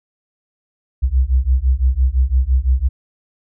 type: beating tone pair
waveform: sine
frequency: 61.6 / 67.5 Hz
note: B1 / C#2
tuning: -4 / -45 cents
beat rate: 5.9 Hz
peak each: -15 dBFS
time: 1.02-2.89 s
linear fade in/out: 20 ms
effects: none